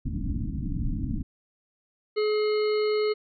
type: low-pass noise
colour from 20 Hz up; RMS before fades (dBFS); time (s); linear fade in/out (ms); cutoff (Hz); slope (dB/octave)
pink; -29; 0.05-1.23; 10; 300; 96
type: harmonic tone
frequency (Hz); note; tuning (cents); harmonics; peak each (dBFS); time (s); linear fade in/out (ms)
424.9; G#4; +40; 1 / 3 / 5 / 7 / 9 / 10; -22 / -37 / -37 / -44 / -48 / -38; 2.16-3.14; 20
effects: none